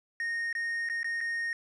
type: tone with dropouts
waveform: triangle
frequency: 1853 Hz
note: A#6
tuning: 11 cents flat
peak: -28 dBFS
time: 0.2-1.53 s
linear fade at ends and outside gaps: 1 ms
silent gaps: 0.528-0.551 / 0.889-0.898 / 1.031-1.044 / 1.206-1.211 s
effects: resampled to 24000 Hz + 11-bit